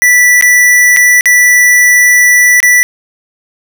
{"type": "tone with dropouts", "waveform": "square", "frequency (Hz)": 1967, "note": "B6", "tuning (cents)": -7, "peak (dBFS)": -4, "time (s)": [0.02, 2.83], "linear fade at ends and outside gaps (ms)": 0, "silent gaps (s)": [[0.411, 0.424], [0.964, 0.97], [1.209, 1.257], [2.603, 2.629]], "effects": []}